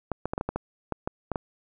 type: clicks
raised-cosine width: 1 ms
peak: -14 dBFS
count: 11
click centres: 0.117 / 0.256 / 0.335 / 0.379 / 0.411 / 0.49 / 0.56 / 0.923 / 1.075 / 1.317 / 1.358 s
effects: none